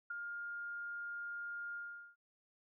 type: tone with ADSR envelope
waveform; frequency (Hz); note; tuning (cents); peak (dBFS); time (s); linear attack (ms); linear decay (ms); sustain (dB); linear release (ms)
sine; 1411; F6; +17; -37; 0.1-2.16; 7; 14; -4; 410
effects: none